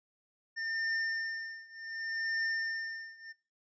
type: tone with tremolo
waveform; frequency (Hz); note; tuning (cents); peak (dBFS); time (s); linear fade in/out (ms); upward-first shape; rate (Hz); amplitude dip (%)
square; 1806; A6; +45; -31; 0.56-3.33; 20; triangle; 0.67; 95
effects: noise-tail reverb RT60 0.4 s tail -23 dB re dry + resampled to 16000 Hz